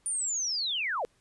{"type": "linear sweep", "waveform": "sine", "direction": "down", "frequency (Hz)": [9397, 423.6], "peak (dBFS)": -28, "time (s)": [0.06, 1.05], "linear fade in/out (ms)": 0, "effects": ["pink hiss -68 dBFS RMS until 1.2 s", "resampled to 24000 Hz"]}